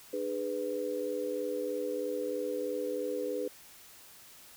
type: chord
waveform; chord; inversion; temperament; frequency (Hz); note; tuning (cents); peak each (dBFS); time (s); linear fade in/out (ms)
sine; G# diminished; second; just; 299 / 415.3 / 498.4; D4 / G#4 / B4; +31 / 0 / +16; -39 / -36 / -34; 0.13-3.48; 5
effects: white hiss -54 dBFS RMS until 4.56 s